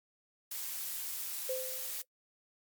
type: noise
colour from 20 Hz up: blue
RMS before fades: -39 dBFS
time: 0.51-2.02 s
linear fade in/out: 5 ms
type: tone with exponential decay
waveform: sine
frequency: 516 Hz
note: C5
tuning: 24 cents flat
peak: -31 dBFS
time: 1.49-2.05 s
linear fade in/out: 5 ms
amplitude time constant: 120 ms
effects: noise-tail reverb RT60 0.1 s tail -21 dB re dry + MP3 96 kbps